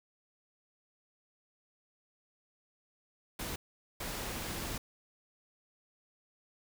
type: noise bursts at uneven times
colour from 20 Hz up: pink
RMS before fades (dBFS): -39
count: 2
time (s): 3.39-3.56 / 4-4.78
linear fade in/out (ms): 5
effects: none